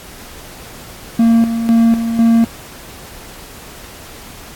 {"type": "tone with tremolo", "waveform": "triangle", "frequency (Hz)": 229.5, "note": "A#3", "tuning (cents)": -27, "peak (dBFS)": -5, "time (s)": [1.19, 2.45], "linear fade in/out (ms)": 5, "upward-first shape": "square", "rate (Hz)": 2, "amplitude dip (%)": 60, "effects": ["pink hiss -35 dBFS RMS until 4.55 s", "AAC 64 kbps"]}